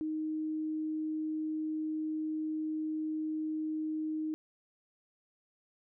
sine tone, 311.5 Hz, D#4, 2 cents sharp, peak -32 dBFS, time 0.01-4.34 s, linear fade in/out 0 ms, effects none

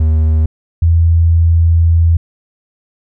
triangle / sine tone pair in turn, 78.5 / 83.34 Hz, D#2 / E2, +16 / +19 cents, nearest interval minor second, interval 103 cents, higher second, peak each -6 dBFS, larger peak neither, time 0-0.46 / 0.82-2.17 s, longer second, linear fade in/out 5 ms, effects none

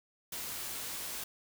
white noise, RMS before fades -40 dBFS, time 0.32-1.24 s, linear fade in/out 5 ms, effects none

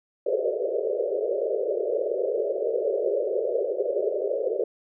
pink band-pass noise, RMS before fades -26 dBFS, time 0.26-4.64 s, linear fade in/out 5 ms, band 380 to 610 Hz, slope 96 dB/octave, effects none

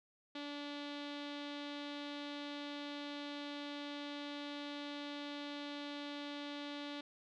sawtooth tone with low-pass filter, 289.3 Hz, D4, 26 cents flat, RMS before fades -45 dBFS, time 0.35-7.01 s, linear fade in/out 5 ms, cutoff 3700 Hz, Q 3.6, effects none

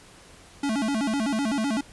square tone with vibrato, 248.6 Hz, B3, 12 cents sharp, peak -24 dBFS, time 0.63-1.81 s, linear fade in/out 5 ms, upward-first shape square, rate 7.9 Hz, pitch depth 220 cents each way, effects pink hiss -50 dBFS RMS until 1.92 s + resampled to 24000 Hz

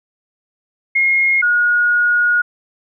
sine tone pair in turn, 2148 / 1443.6 Hz, C7 / F#6, +45 / -43 cents, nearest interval perfect fifth, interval 688 cents, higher first, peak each -11 dBFS, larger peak neither, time 0.95-1.42 / 1.42-2.42 s, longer second, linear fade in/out 10 ms, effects none

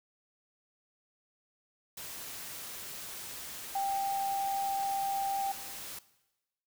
sine tone in noise, 788 Hz, G5, 9 cents sharp, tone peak -29 dBFS, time 3.75-5.52 s, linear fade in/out 5 ms, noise white, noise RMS -43 dBFS, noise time 1.97-5.99 s, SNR +11 dB, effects noise-tail reverb RT60 1.0 s tail -18 dB re dry

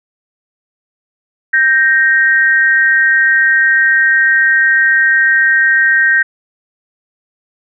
sine tone pair together, 1568 / 1866 Hz, G6 / A#6, 0 / +1 cents, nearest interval minor third, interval 301 cents, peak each -10 dBFS, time 1.53-6.23 s, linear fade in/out 10 ms, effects none

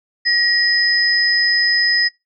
sine tone pair together, 1900 / 5043 Hz, A#6 / D#8, +33 / +22 cents, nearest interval octave + perfect fourth, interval 1689 cents, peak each -16 dBFS, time 0.25-2.09 s, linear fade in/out 20 ms, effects noise-tail reverb RT60 0.2 s tail -23 dB re dry

